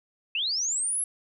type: linear sweep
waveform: sine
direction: up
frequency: 2546 to 11175 Hz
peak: -25 dBFS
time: 0.35-1.04 s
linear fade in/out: 2 ms
effects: none